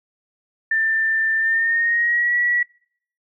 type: tone with pitch glide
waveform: sine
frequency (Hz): 1784 to 1934.3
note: A6 to B6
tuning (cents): +23 to -37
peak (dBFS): -16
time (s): 0.71-2.63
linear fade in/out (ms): 5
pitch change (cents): +140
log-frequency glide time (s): 1.38-2.35
effects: noise-tail reverb RT60 0.6 s tail -25 dB re dry